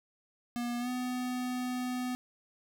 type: tone with pitch glide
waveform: square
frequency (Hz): 240 to 250.3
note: B3 to B3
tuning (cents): -49 to +23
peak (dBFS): -33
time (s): 0.56-2.15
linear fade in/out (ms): 0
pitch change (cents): +72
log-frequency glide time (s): 0.79-0.89
effects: none